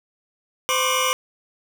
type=tone cluster; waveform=25% pulse; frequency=514 / 1078 / 1185 / 2920 Hz; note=C5 / C#6 / D6 / F#7; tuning=-31 / -49 / +15 / -24 cents; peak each=-21 dBFS; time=0.69-1.13 s; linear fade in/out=0 ms; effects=none